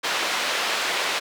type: band-pass noise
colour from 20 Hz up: white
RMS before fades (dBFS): -25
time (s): 0.03-1.2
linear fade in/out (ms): 20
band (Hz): 420 to 3400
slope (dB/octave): 12
effects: none